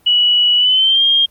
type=tone with pitch glide; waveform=sine; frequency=2937 to 3221 Hz; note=F#7 to G7; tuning=-13 to +46 cents; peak=-9 dBFS; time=0.06-1.26 s; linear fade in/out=10 ms; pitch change=+159 cents; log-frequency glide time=0.57-1.04 s; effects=pink hiss -54 dBFS RMS until 1.3 s + Opus 32 kbps